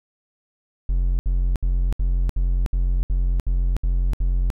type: tone bursts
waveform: triangle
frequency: 44.36 Hz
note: F1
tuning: 28 cents sharp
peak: -15 dBFS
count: 10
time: 0.89-4.502 s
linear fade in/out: 0 ms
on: 300 ms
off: 68 ms
effects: none